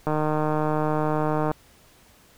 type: click train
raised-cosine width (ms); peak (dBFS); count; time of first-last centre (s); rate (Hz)
1; -11; 222; 0.07-1.514; 153
effects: pink hiss -55 dBFS RMS until 2.37 s